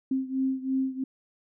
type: beating tone pair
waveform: sine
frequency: 263.4 / 266.4 Hz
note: C4 / C4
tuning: +12 / +31 cents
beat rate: 3 Hz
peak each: -27 / -30 dBFS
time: 0.11-1.04 s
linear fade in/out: 5 ms
effects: none